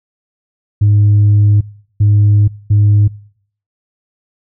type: tone bursts at uneven times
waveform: sine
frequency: 103.5 Hz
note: G#2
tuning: 5 cents flat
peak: -4 dBFS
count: 3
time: 0.81-1.61 / 2-2.48 / 2.7-3.08 s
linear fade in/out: 10 ms
effects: noise-tail reverb RT60 0.6 s tail -24 dB re dry + tanh soft clip ceiling -4 dBFS